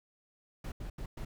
brown noise bursts at uneven times, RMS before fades -40 dBFS, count 4, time 0.64-0.72 / 0.8-0.9 / 0.98-1.06 / 1.17-1.25 s, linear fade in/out 5 ms, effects none

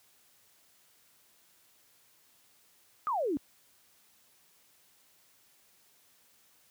sine exponential sweep, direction down, 1288 to 262.9 Hz, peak -28 dBFS, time 3.07-3.37 s, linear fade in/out 0 ms, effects white hiss -65 dBFS RMS until 6.7 s + high-pass 60 Hz 12 dB/octave

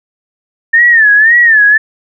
sine tone with vibrato, 1789 Hz, A6, 28 cents sharp, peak -3 dBFS, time 0.73-1.78 s, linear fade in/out 10 ms, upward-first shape sine, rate 1.9 Hz, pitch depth 130 cents each way, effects none

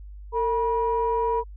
sine tone pair together, 454.3 / 967 Hz, A#4 / B5, -45 / -37 cents, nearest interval octave + minor second, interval 1308 cents, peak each -23 dBFS, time 0.32-1.44 s, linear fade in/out 50 ms, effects tanh soft clip ceiling -14 dBFS + added 50 Hz sine -38 dBFS peak until 1.56 s

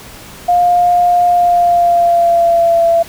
sine tone with pitch glide, 707 to 673.1 Hz, F5 to E5, +21 to +36 cents, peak -7 dBFS, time 0.48-3.03 s, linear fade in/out 10 ms, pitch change -85 cents, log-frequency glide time 1.26-2.82 s, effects pink hiss -34 dBFS RMS until 3.08 s

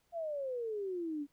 sine exponential sweep, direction down, 696 to 280 Hz, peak -35 dBFS, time 0.12-1.27 s, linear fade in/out 50 ms, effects pink hiss -75 dBFS RMS until 1.32 s

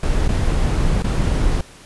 brown noise with dropouts, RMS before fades -17 dBFS, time 0.03-1.61 s, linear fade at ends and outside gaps 2 ms, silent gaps 0.279-0.289 / 1.023-1.043 s, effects pink hiss -43 dBFS RMS until 1.85 s + resampled to 24000 Hz

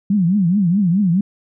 sine tone with vibrato, 186.9 Hz, F#3, 18 cents sharp, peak -12 dBFS, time 0.1-1.21 s, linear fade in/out 5 ms, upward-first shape triangle, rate 4.7 Hz, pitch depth 250 cents each way, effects none

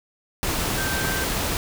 sine tone in noise, 1562 Hz, G6, 7 cents flat, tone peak -28 dBFS, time 0.78-1.24 s, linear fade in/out 0 ms, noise pink, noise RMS -25 dBFS, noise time 0.43-1.57 s, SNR -6 dB, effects none

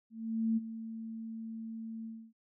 sine tone with ADSR envelope, 224.5 Hz, A3, 35 cents sharp, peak -26 dBFS, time 0.1-2.33 s, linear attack 470 ms, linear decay 24 ms, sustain -13 dB, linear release 280 ms, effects none

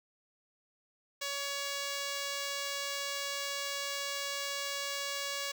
5% pulse tone, 562 Hz, C#5, 24 cents sharp, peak -23 dBFS, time 1.21-5.52 s, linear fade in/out 10 ms, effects none

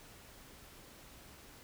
silence, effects pink hiss -56 dBFS RMS until 1.63 s

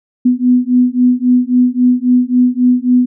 sine beating tone pair, 246.9 / 250.6 Hz, B3 / B3, 0 / +25 cents, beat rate 3.7 Hz, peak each -11 dBFS, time 0.25-3.06 s, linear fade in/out 10 ms, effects none

